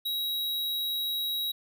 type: tone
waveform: square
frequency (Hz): 3847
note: B7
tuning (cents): -46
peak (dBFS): -29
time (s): 0.05-1.52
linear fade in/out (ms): 10
effects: none

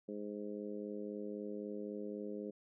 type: harmonic tone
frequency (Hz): 103.83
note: G#2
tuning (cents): 0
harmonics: 2 / 3 / 4 / 5 / 6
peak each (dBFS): -45 / -47 / -45 / -48 / -61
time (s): 0.08-2.51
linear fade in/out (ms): 10
effects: none

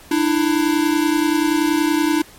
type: tone pair together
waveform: square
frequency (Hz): 299 / 329.5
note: D4 / E4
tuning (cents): +31 / -1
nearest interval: major second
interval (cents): 168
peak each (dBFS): -18 / -19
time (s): 0.11-2.22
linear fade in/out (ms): 5
effects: pink hiss -44 dBFS RMS until 2.38 s + MP3 64 kbps

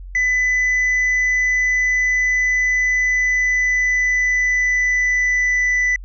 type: tone with pitch glide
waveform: triangle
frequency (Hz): 2000 to 1988.5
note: B6 to B6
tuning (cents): +21 to +11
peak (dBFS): -13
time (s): 0.15-5.96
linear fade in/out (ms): 2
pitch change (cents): -10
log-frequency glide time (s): 3.08-5.75
effects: added 45 Hz sine -31 dBFS peak until 6.04 s + resampled to 16000 Hz

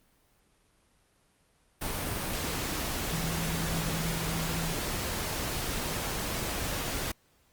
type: tone in noise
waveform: sine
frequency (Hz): 163.6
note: E3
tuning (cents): -13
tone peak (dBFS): -33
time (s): 3.12-4.75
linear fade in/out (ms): 10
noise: pink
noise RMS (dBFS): -33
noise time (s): 1.81-7.12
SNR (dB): -3
effects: pink hiss -67 dBFS RMS until 7.52 s + Opus 32 kbps

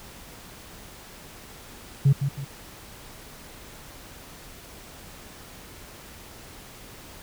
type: tone with echo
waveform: sine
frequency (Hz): 138.59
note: C#3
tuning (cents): 0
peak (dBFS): -12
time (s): 2.05-2.13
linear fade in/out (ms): 10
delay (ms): 160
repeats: 2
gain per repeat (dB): -9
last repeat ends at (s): 2.45
effects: tanh soft clip ceiling -11 dBFS + pink hiss -45 dBFS RMS until 7.22 s

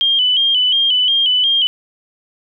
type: tone with vibrato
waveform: sine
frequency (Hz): 3100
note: G7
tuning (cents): -20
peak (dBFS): -11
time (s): 0.01-1.67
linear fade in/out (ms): 0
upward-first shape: square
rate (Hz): 2.8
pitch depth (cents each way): 61
effects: none

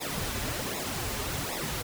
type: noise with flanger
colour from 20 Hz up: pink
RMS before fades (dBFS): -33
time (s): 0-1.83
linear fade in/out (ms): 20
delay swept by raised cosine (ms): 0.65 to 6.35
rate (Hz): 1.3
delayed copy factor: -0.8
effects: none

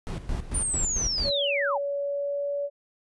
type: noise with tremolo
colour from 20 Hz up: brown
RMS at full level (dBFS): -29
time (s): 0.07-1.31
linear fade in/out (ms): 0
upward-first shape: square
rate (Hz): 4.5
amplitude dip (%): 70
type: linear sweep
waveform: sine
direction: down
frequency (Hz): 9397 to 723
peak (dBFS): -25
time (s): 0.54-1.78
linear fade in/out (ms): 10
type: tone with pitch glide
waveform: sine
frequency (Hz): 566 to 570.3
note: C#5 to C#5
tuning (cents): +36 to +49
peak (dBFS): -26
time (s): 1.23-2.7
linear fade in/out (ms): 50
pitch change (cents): +13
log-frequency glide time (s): 1.98-2.53
effects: resampled to 24000 Hz

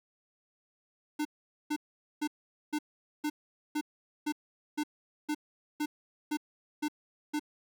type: tone bursts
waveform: square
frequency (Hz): 300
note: D4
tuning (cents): +37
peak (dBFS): -30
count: 13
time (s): 1.19-7.396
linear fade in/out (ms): 10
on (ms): 62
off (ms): 450
effects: none

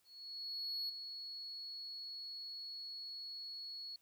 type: tone with ADSR envelope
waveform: sine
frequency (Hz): 4359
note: C#8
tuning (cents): -30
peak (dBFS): -35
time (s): 0.04-3.96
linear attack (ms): 850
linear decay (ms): 10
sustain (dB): -9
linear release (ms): 3
effects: tanh soft clip ceiling -36 dBFS + white hiss -75 dBFS RMS until 4.01 s

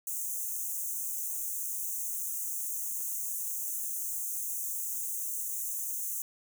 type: high-pass noise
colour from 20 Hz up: white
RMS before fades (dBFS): -35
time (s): 0.07-6.22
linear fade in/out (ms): 2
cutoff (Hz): 6100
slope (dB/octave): 96
effects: none

